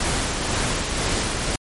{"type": "noise with tremolo", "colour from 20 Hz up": "pink", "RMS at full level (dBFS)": -22, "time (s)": [0, 1.56], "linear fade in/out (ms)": 5, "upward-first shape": "sine", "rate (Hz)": 2, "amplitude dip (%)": 30, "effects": ["MP3 48 kbps"]}